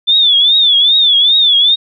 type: tone with vibrato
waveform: sine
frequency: 3516 Hz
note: A7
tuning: 2 cents flat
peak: -6 dBFS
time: 0.07-1.76 s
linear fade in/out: 20 ms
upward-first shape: triangle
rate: 2.5 Hz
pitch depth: 140 cents each way
effects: none